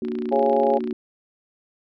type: chord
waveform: sine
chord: Bb augmented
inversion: none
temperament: equal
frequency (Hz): 233.1 / 293.7 / 370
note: Bb3 / D4 / F#4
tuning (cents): 0 / 0 / 0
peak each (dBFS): -27 / -33 / -28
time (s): 0.02-0.93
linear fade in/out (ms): 2
type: click train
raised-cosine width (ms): 0.3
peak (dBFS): -25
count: 26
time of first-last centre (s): 0.05-0.909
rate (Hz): 29.1
type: harmonic tone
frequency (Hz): 137.5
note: C#3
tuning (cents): -14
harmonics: 3 / 4 / 5 / 6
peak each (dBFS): -22 / -20 / -26 / -23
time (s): 0.31-0.79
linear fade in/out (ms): 20
effects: none